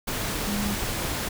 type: tone in noise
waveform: sine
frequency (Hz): 204.6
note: G#3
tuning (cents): -26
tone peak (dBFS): -27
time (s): 0.47-0.75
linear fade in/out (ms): 10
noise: pink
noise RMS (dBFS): -29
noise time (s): 0.07-1.29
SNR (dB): -1
effects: none